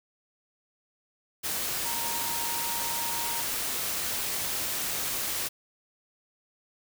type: tone in noise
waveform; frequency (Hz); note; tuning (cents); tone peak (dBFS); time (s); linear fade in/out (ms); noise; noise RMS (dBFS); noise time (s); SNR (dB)
sine; 932.3; A#5; 0; -36; 1.84-3.42; 20; white; -31; 1.43-5.49; -8
effects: none